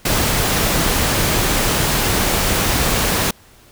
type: noise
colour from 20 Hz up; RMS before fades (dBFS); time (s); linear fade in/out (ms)
pink; -17; 0.05-3.31; 5
effects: pink hiss -48 dBFS RMS until 3.71 s

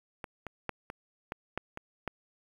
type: clicks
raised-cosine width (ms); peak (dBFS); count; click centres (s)
0.5; -23 / -24 / -17 / -24 / -20 / -17 / -24 / -18; 8; 0.242 / 0.467 / 0.693 / 0.901 / 1.321 / 1.576 / 1.774 / 2.077
effects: 8-bit

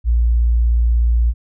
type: tone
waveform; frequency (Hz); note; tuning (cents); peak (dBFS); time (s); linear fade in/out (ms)
sine; 58.3; A#1; +1; -11; 0.04-1.34; 50
effects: none

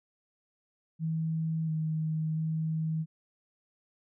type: tone with pitch steps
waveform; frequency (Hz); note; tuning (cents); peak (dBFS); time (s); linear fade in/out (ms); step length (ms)
sine; 160.8 / 157.5 / 159.1; E3 / D#3 / D#3; -43 / +21 / +39; -28; 0.99-3.06; 50; 690
effects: none

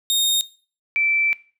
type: tone pair in turn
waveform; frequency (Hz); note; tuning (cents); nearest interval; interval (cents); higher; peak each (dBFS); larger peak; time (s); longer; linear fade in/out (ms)
sawtooth / sine; 3698 / 2330; A#7 / D7; -15 / -14; minor sixth; 799; first; -14 / -17; first; 0.1-0.41 / 0.96-1.33; second; 0
effects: noise-tail reverb RT60 0.4 s tail -19 dB re dry

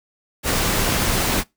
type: noise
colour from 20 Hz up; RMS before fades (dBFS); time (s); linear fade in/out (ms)
pink; -20; 0.43-1.44; 50
effects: noise-tail reverb RT60 0.2 s tail -23 dB re dry

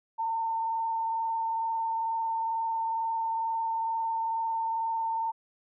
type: tone with frequency modulation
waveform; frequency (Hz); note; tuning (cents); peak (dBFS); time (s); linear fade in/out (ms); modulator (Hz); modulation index
sine; 904; A5; +47; -27; 0.18-5.32; 20; 22.2; 0.55
effects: none

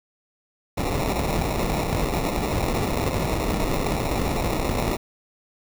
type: noise with sample-and-hold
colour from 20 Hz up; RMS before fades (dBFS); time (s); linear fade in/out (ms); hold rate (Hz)
pink; -24; 0.77-4.97; 10; 1575
effects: none

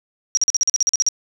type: tone bursts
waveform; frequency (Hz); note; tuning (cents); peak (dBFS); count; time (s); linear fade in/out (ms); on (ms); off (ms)
sine; 5690; F8; +31; -13; 12; 0.35-1.087; 0; 22; 43
effects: none

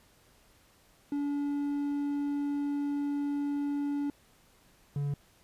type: tone pair in turn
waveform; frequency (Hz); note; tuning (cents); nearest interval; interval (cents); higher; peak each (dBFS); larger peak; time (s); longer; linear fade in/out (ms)
triangle; 286.7 / 143.04; D4 / D3; -42 / -45; octave; 1203; first; -27; neither; 1.12-4.1 / 4.96-5.14; first; 2
effects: pink hiss -63 dBFS RMS until 5.43 s + resampled to 32000 Hz

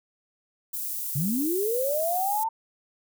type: high-pass noise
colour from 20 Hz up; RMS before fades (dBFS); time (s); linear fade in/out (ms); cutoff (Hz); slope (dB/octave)
white; -32; 0.73-2.44; 10; 11000; 12
type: linear sweep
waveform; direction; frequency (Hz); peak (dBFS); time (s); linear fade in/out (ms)
sine; up; 127.6 to 915; -24; 1.15-2.49; 10
effects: none

